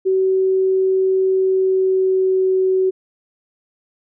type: tone with pitch glide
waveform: sine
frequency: 379 to 376.2 Hz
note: F#4 to F#4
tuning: +42 to +29 cents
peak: -13 dBFS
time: 0.05-2.91 s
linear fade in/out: 20 ms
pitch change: -13 cents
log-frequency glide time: 1.3-2.56 s
effects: none